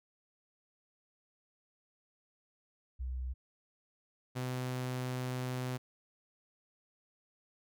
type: tone pair in turn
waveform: sine / sawtooth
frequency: 63.5 / 127 Hz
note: B1 / B2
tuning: +49 / +49 cents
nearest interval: octave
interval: 1200 cents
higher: second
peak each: -35 / -31 dBFS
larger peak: second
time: 2.99-3.34 / 4.35-5.78 s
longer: second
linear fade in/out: 20 ms
effects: none